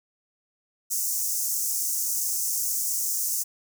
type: high-pass noise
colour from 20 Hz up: pink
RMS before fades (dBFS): -27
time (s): 0.9-3.44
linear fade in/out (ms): 20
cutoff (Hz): 5800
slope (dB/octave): 48
effects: none